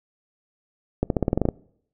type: accelerating click train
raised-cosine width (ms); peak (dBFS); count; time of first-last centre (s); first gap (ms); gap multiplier
2; -7; 10; 1.03-1.488; 72; 0.91
effects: noise-tail reverb RT60 0.7 s tail -24 dB re dry